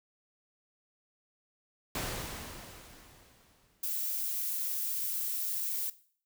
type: noise with exponential decay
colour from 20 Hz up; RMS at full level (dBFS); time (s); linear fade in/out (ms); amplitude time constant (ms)
pink; -34; 1.95-3.98; 2; 440
type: noise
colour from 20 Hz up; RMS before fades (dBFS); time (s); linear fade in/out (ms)
violet; -34; 3.83-5.9; 5
effects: noise-tail reverb RT60 0.5 s tail -17 dB re dry